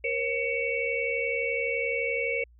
sine tone cluster, 470.2 / 542 / 2242 / 2683 Hz, A#4 / C#5 / C#7 / E7, +15 / -39 / +19 / +30 cents, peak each -31 / -33 / -29 / -35 dBFS, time 0.04-2.44 s, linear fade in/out 5 ms, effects added 59 Hz sine -53 dBFS peak until 2.59 s

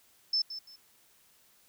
sine tone with echo, 5274 Hz, E8, in tune, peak -25 dBFS, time 0.33-0.42 s, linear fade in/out 5 ms, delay 170 ms, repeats 2, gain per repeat -12 dB, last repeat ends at 0.76 s, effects white hiss -64 dBFS RMS until 1.68 s

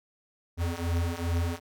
square beating tone pair, 83.7 / 86.2 Hz, E2 / F2, +27 / -22 cents, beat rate 2.5 Hz, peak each -31 / -30 dBFS, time 0.57-1.6 s, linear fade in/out 50 ms, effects none

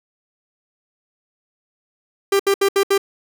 45% pulse tone bursts, 395.3 Hz, G4, 15 cents sharp, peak -13 dBFS, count 5, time 2.32-2.979 s, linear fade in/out 5 ms, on 75 ms, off 71 ms, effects none

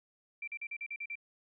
sine tone bursts, 2349 Hz, D7, in tune, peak -37 dBFS, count 8, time 0.42-1.155 s, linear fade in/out 5 ms, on 56 ms, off 41 ms, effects none

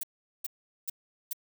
violet noise bursts, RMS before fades -33 dBFS, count 4, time 0.01-1.332 s, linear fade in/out 5 ms, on 23 ms, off 410 ms, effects none

